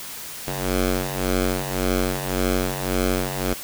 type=ring-modulated tone; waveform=10% pulse; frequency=92.6 Hz; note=F#2; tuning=2 cents sharp; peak=-10 dBFS; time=0.47-3.54 s; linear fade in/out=10 ms; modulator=138 Hz; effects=white hiss -35 dBFS RMS until 3.63 s